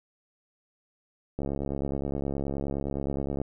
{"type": "click train", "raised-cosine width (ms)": 2, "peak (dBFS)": -18, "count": 142, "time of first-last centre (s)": [1.39, 3.416], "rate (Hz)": 69.6, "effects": []}